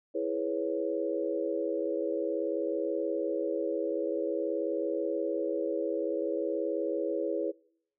sine chord, C# minor seventh, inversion first, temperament equal, 329.6 / 415.3 / 493.9 / 554.4 Hz, E4 / G#4 / B4 / C#5, 0 / 0 / 0 / 0 cents, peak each -34 dBFS, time 0.14-7.52 s, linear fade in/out 20 ms, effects noise-tail reverb RT60 0.7 s tail -25 dB re dry

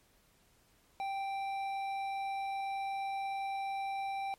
sine tone with hard clipping, 784 Hz, G5, in tune, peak -36 dBFS, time 1-4.34 s, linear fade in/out 0 ms, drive 9 dB, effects pink hiss -68 dBFS RMS until 4.38 s + MP3 64 kbps

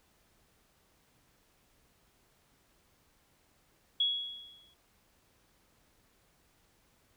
sine tone with exponential decay, 3344 Hz, G#7, 11 cents sharp, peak -24 dBFS, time 4-4.74 s, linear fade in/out 5 ms, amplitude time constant 160 ms, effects pink hiss -69 dBFS RMS until 7.16 s

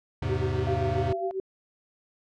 square chord, E augmented, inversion none, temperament equal, 82.41 / 103.83 / 130.81 Hz, E2 / G#2 / B#2, 0 / 0 / 0 cents, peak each -32 / -31 / -32 dBFS, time 0.22-1.13 s, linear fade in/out 5 ms
sine tone with tremolo, 381.8 Hz, G4, 46 cents flat, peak -26 dBFS, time 0.29-1.4 s, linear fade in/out 2 ms, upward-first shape sine, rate 7.5 Hz, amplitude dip 80%
sine tone with vibrato, 686 Hz, F5, 31 cents flat, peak -30 dBFS, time 0.67-1.31 s, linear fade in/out 0 ms, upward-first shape sine, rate 3.7 Hz, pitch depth 13 cents each way
effects low-pass 4000 Hz 12 dB/octave

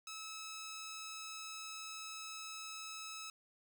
10% pulse tone, 1297 Hz, E6, 28 cents flat, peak -37 dBFS, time 0.07-3.3 s, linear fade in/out 2 ms, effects none

